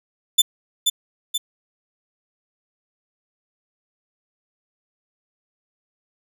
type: tone with echo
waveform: sawtooth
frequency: 3520 Hz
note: A7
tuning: in tune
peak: -7 dBFS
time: 0.38-0.42 s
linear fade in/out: 10 ms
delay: 480 ms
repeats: 2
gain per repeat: -5 dB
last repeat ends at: 1.38 s
effects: none